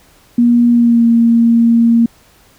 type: tone with pitch glide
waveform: sine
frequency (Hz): 238.6 to 232.1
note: A#3 to A#3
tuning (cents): +41 to -7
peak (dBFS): -6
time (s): 0.38-2.06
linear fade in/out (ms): 5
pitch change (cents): -48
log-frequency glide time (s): 0.7-1.05
effects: pink hiss -48 dBFS RMS until 2.58 s